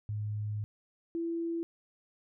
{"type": "tone pair in turn", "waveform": "sine", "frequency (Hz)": [105.4, 334.6], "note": ["G#2", "E4"], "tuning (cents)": [26, 26], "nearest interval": "octave + minor sixth", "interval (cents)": 2000, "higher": "second", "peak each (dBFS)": [-32, -31], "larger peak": "second", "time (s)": [[0.09, 0.64], [1.15, 1.63]], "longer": "first", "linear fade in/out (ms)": 0, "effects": []}